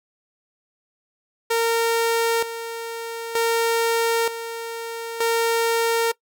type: tone with tremolo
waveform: sawtooth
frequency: 460 Hz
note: A#4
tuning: 23 cents flat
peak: -14 dBFS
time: 1.5-6.12 s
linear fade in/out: 10 ms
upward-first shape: square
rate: 0.54 Hz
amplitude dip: 70%
effects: noise-tail reverb RT60 0.1 s tail -21 dB re dry